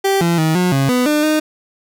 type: tone with pitch steps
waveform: 30% pulse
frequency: 390.5 / 170 / 158.5 / 180.4 / 136.5 / 249.1 / 300 / 307.8 Hz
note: G4 / F3 / D#3 / F#3 / C#3 / B3 / D4 / D#4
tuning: -7 / -46 / +32 / -44 / -26 / +15 / +37 / -19 cents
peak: -10 dBFS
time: 0.04-1.4 s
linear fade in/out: 10 ms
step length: 170 ms
effects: none